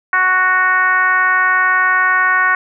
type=tone with frequency modulation; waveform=sine; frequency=1480 Hz; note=F#6; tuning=in tune; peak=-10 dBFS; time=0.13-2.55 s; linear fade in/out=2 ms; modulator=369 Hz; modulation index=1.3; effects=none